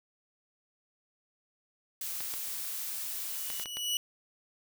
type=noise; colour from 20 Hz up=blue; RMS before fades=-37 dBFS; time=2.01-3.64 s; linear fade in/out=2 ms
type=clicks; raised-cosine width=0.2 ms; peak=-22 dBFS; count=6; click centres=2.206 / 2.339 / 3.502 / 3.598 / 3.658 / 3.77 s
type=tone with exponential growth; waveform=sawtooth; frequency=2939 Hz; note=F#7; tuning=12 cents flat; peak=-24 dBFS; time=3.05-3.97 s; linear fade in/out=1 ms; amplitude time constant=200 ms
effects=none